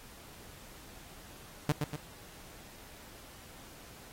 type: tone with echo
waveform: sawtooth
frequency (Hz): 148.2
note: D3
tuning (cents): +16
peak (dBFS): -21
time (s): 1.69-1.72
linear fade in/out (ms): 0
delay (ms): 120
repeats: 2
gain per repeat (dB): -5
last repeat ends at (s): 1.96
effects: pink hiss -53 dBFS RMS until 4.12 s + AAC 48 kbps